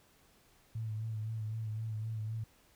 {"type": "tone with vibrato", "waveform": "sine", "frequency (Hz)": 110, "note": "A2", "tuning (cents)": 0, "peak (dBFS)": -35, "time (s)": [0.75, 2.44], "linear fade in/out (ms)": 5, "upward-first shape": "sine", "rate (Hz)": 3.9, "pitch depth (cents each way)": 39, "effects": ["pink hiss -66 dBFS RMS until 2.75 s"]}